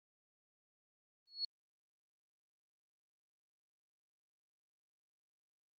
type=tone with exponential growth; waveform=sine; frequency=4350 Hz; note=C#8; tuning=33 cents flat; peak=-32 dBFS; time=1.27-1.45 s; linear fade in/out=5 ms; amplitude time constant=39 ms; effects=Opus 32 kbps